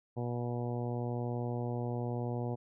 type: harmonic tone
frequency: 120.8 Hz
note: B2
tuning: 38 cents flat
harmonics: 1 / 2 / 3 / 4 / 5 / 6 / 7 / 8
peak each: -35 / -40 / -42 / -42 / -46 / -46 / -48 / -54 dBFS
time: 0.16-2.56 s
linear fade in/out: 20 ms
effects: none